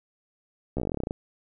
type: slowing click train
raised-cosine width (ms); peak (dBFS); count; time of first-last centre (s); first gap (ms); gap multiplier
2; -16; 15; 0.77-1.109; 14; 1.08
effects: none